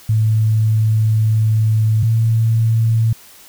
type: tone pair in turn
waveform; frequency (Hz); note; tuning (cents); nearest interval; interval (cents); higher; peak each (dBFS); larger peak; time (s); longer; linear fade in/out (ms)
sine; 109.5 / 112.9; A2 / A2; -8 / +45; minor second; 53; second; -11; neither; 0.09-2.03 / 2.03-3.13; first; 5
effects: white hiss -43 dBFS RMS until 3.48 s